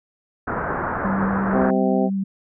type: low-pass noise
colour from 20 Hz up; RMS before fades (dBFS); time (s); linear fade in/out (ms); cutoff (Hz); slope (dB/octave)
white; -25; 0.47-1.71; 10; 1600; 48
type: tone with vibrato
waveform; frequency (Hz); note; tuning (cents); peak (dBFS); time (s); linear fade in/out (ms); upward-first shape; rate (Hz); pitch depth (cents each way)
sine; 194.6; G3; -12; -20; 1.04-2.24; 10; triangle; 8.4; 16
type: harmonic tone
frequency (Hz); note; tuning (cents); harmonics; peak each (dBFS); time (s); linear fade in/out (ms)
129.6; C3; -16; 2 / 3 / 4 / 5 / 6; -22 / -24 / -25 / -26 / -27; 1.51-2.1; 50
effects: none